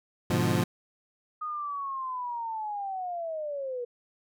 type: chord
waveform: 25% pulse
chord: G# diminished seventh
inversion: none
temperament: equal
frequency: 103.83 / 123.47 / 146.83 / 174.61 Hz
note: G#2 / B2 / D3 / F3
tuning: 0 / 0 / 0 / 0 cents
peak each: -26 / -25 / -28 / -24 dBFS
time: 0.3-0.64 s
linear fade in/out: 5 ms
type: linear sweep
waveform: sine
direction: down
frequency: 1244.5 to 475.4 Hz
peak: -31 dBFS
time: 1.41-3.85 s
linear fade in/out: 10 ms
effects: none